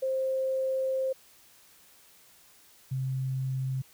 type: tone pair in turn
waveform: sine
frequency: 527 / 131.75 Hz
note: C5 / C3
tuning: +12 / +12 cents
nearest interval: 2 octaves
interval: 2400 cents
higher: first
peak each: -26 / -28 dBFS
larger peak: first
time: 0.02-1.13 / 2.91-3.82 s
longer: first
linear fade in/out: 10 ms
effects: white hiss -58 dBFS RMS until 3.93 s